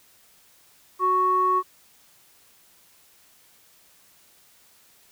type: tone with low-pass filter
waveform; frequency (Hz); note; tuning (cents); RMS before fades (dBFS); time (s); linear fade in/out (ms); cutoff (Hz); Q
square; 370; F#4; 0; -21; 0.99-1.63; 50; 1100; 8.9
effects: white hiss -57 dBFS RMS until 5.11 s